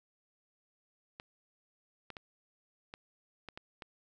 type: clicks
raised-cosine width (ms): 0.3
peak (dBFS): -28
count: 7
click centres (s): 1.199 / 2.103 / 2.168 / 2.939 / 3.487 / 3.575 / 3.822
effects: none